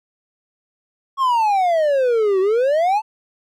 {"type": "exponential two-way sweep", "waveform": "triangle", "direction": "down then up", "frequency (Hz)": [1108, 370, 896], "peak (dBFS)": -12, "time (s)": [1.17, 3.02], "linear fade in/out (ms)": 50, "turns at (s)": 2.4, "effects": []}